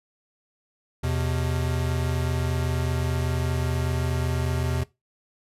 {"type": "tone pair together", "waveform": "square", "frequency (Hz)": [81.7, 126.78], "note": ["E2", "B2"], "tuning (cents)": [-15, 46], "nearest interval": "minor sixth", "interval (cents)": 761, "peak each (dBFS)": -27, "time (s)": [1.03, 4.84], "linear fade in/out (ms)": 10, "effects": ["noise-tail reverb RT60 0.2 s tail -19 dB re dry", "resampled to 32000 Hz"]}